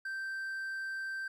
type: tone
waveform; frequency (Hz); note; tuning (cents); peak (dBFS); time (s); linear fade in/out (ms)
triangle; 1563; G6; -6; -34; 0.05-1.28; 5
effects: none